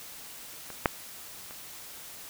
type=clicks; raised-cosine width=0.5 ms; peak=-26 / -6 / -30 dBFS; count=3; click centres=0.703 / 0.858 / 1.509 s; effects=white hiss -45 dBFS RMS until 2.29 s